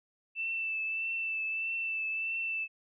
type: tone with vibrato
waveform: sine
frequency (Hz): 2655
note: E7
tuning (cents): +12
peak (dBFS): -31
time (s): 0.35-2.68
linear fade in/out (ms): 50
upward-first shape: triangle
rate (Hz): 1.6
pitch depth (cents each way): 26
effects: none